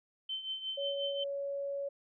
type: tone with tremolo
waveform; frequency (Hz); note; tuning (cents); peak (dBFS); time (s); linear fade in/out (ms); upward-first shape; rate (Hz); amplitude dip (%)
sine; 3084; G7; -29; -33; 0.29-1.24; 5; triangle; 5.6; 75
type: tone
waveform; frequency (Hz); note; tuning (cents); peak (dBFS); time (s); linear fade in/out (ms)
sine; 560; C#5; +18; -34; 0.77-1.89; 10
effects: none